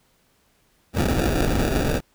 pink noise with sample-and-hold, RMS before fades -21 dBFS, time 0.93-2.01 s, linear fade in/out 50 ms, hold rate 1050 Hz, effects pink hiss -63 dBFS RMS until 2.14 s

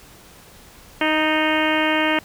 harmonic tone with a mistuned harmonic, 311.1 Hz, D#4, in tune, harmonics 1 / 2 / 3 / 4 / 5 / 6 / 7 / 8 / 9 / 10, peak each -22 / -24 / -25 / -29 / -27 / -26 / -26 / -29 / -28 / -31 dBFS, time 1.01-2.19 s, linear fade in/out 2 ms, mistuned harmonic 6, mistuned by -26 cents, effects pink hiss -46 dBFS RMS until 2.24 s

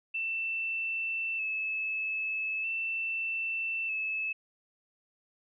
sine tone with vibrato, 2637 Hz, E7, in tune, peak -30 dBFS, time 0.14-4.33 s, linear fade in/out 10 ms, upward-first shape square, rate 0.4 Hz, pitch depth 23 cents each way, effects none

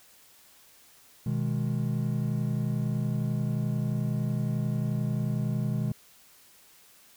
triangle chord, G# minor, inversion first, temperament just, 124.59 / 155.74 / 207.7 Hz, B2 / D#3 / G#3, +16 / +2 / 0 cents, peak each -27 / -29 / -30 dBFS, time 1.26-5.92 s, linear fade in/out 5 ms, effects white hiss -57 dBFS RMS until 7.16 s

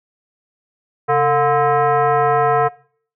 sine tone with frequency modulation, 134.9 Hz, C#3, 47 cents flat, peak -12 dBFS, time 1.08-2.69 s, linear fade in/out 20 ms, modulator 584 Hz, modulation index 2, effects noise-tail reverb RT60 0.5 s tail -21 dB re dry

